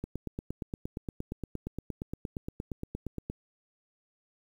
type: click train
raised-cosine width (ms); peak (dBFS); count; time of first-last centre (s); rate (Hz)
3; -22; 29; 0.04-3.3; 8.59
effects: 9-bit